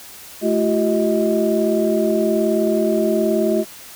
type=tone cluster; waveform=sine; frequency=215.9 / 342.8 / 381.7 / 632 Hz; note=A3 / F4 / G4 / D#5; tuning=-33 / -32 / -46 / +27 cents; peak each=-20 dBFS; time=0.41-3.65 s; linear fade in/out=50 ms; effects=tanh soft clip ceiling -5 dBFS + white hiss -39 dBFS RMS until 3.95 s